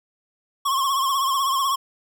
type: tone with vibrato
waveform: square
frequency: 1086 Hz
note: C#6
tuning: 36 cents flat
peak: -20 dBFS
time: 0.65-1.76 s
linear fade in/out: 10 ms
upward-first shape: triangle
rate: 16 Hz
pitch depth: 84 cents each way
effects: none